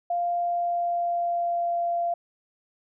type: tone with pitch glide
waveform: sine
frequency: 697 to 689.4 Hz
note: F5 to F5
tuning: -4 to -23 cents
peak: -23 dBFS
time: 0.1-2.14 s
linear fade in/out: 5 ms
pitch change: -19 cents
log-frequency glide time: 0.35-1.79 s
effects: none